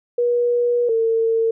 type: tone pair in turn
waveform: sine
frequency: 481.9 / 452.7 Hz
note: B4 / A4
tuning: -43 / +49 cents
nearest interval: minor second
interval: 108 cents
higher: first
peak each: -15 dBFS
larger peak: neither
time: 0.18-0.89 / 0.89-1.51 s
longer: first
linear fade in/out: 5 ms
effects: none